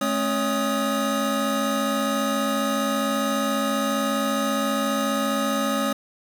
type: tone cluster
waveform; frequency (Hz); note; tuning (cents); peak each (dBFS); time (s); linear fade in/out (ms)
square; 215.8 / 270.6 / 563 / 1252; A3 / C#4 / C#5 / D#6; -33 / -42 / +27 / +10; -28; 0.01-5.93; 5
effects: none